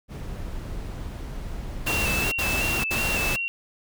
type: noise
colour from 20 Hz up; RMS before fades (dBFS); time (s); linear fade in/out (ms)
brown; -33; 0.08-2.24; 50
type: noise bursts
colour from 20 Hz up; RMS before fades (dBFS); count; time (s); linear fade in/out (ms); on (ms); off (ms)
pink; -27; 3; 1.86-3.364; 10; 460; 62
type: tone with vibrato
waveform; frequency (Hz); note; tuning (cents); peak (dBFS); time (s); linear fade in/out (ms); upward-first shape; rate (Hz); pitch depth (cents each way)
sine; 2688; E7; +33; -25; 1.87-3.48; 0; square; 2.7; 36
effects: none